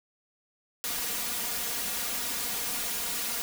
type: noise with comb filter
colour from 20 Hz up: white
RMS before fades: -32 dBFS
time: 0.84-3.42 s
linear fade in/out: 0 ms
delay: 4.2 ms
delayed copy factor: +0.95
effects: none